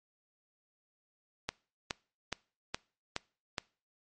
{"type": "click train", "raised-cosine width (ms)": 0.2, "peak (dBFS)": -15, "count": 6, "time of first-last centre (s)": [1.49, 3.582], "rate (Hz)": 2.39, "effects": ["noise-tail reverb RT60 0.4 s tail -24 dB re dry", "MP3 48 kbps"]}